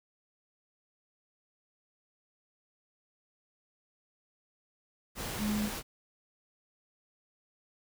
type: tone in noise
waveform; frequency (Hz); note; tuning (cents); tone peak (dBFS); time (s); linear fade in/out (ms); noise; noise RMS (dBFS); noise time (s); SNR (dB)
sine; 210.4; G#3; +23; -29; 5.38-5.7; 50; pink; -38; 5.15-5.83; +6
effects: none